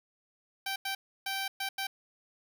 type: tone bursts at uneven times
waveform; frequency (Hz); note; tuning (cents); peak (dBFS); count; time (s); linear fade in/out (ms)
10% pulse; 779; G5; -11; -24; 5; 0.66-0.76 / 0.85-0.95 / 1.26-1.48 / 1.6-1.69 / 1.78-1.87; 5
effects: none